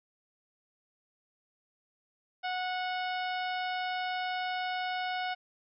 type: harmonic tone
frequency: 734 Hz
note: F#5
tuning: 14 cents flat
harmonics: 1 / 2 / 3 / 4 / 5 / 6 / 7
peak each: -33 / -38 / -41 / -43 / -46 / -51 / -50 dBFS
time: 2.43-5.35 s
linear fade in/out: 20 ms
effects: none